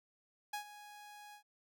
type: tone with ADSR envelope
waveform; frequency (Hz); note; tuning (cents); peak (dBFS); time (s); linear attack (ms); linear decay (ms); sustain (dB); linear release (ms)
sawtooth; 830.6; G#5; 0; -33; 0.53-1.43; 7; 99; -15; 94
effects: none